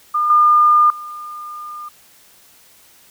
sine tone with level steps, 1209 Hz, D6, 50 cents sharp, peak -14 / -8 / -28 dBFS, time 0.14-1.89 s, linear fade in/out 10 ms, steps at 0.3 / 0.9 s, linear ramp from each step 2 ms, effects white hiss -49 dBFS RMS until 3.1 s

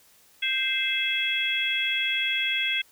harmonic tone with a mistuned harmonic, 523.3 Hz, C5, in tune, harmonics 3 / 4 / 5 / 6, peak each -34 / -29 / -28 / -27 dBFS, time 0.42-2.82 s, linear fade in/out 10 ms, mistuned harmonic 6, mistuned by +100 cents, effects white hiss -58 dBFS RMS until 2.91 s

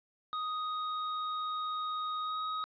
square tone with pitch glide, 1248 to 1259.6 Hz, D#6 to D#6, +5 to +21 cents, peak -34 dBFS, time 0.33-2.64 s, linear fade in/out 0 ms, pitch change +16 cents, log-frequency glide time 2.22-2.36 s, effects resampled to 11025 Hz + 11-bit

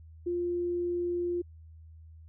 sine tone, 350 Hz, F4, 4 cents sharp, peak -28 dBFS, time 0.26-1.42 s, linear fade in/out 10 ms, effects added 80 Hz sine -48 dBFS peak until 2.28 s

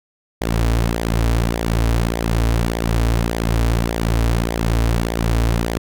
sawtooth tone with flanger, 57 Hz, A#1, 38 cents flat, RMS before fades -18 dBFS, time 0.41-5.78 s, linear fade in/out 5 ms, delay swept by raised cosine 0.71 to 5.71 ms, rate 1.7 Hz, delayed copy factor -0.65, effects none

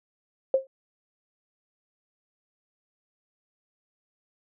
sine tone with exponential decay, 532 Hz, C5, 29 cents sharp, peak -14 dBFS, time 0.54-0.67 s, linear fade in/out 2 ms, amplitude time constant 27 ms, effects none

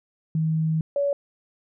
sine tone pair in turn, 159 / 566.6 Hz, D#3 / C#5, +38 / +38 cents, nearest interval octave + minor seventh, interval 2200 cents, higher second, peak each -20 dBFS, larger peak neither, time 0.35-0.81 / 0.96-1.13 s, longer first, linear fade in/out 2 ms, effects none

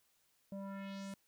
square tone with low-pass filter sweep, 196 Hz, G3, in tune, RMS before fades -45 dBFS, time 0.52-1.14 s, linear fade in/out 2 ms, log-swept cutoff 510 to 11000 Hz, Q 1.9, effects white hiss -75 dBFS RMS until 1.27 s

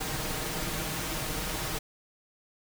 pink noise with comb filter, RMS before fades -33 dBFS, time 0-1.79 s, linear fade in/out 10 ms, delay 6.4 ms, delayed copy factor +0.55, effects none

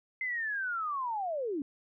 sine linear sweep, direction down, 2081 to 261.9 Hz, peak -31 dBFS, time 0.21-1.62 s, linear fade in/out 2 ms, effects none

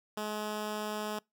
10% pulse tone, 212 Hz, G#3, 36 cents sharp, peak -26 dBFS, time 0.17-1.19 s, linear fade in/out 5 ms, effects noise-tail reverb RT60 0.2 s tail -26 dB re dry

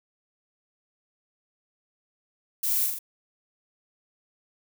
violet noise with echo, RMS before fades -27 dBFS, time 2.63-2.86 s, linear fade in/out 5 ms, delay 43 ms, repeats 3, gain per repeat -3 dB, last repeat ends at 2.989 s, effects none

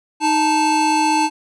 square tone pair together, 311.1 / 877.9 Hz, D#4 / A5, 0 / -4 cents, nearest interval octave + tritone, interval 1796 cents, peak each -20 / -16 dBFS, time 0.2-1.3 s, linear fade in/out 50 ms, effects resampled to 22050 Hz

